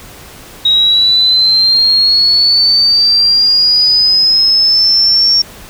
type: linear sweep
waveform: sine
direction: up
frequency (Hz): 3799 to 5510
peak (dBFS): -6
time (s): 0.65-5.42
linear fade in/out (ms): 5
effects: pink hiss -34 dBFS RMS until 5.69 s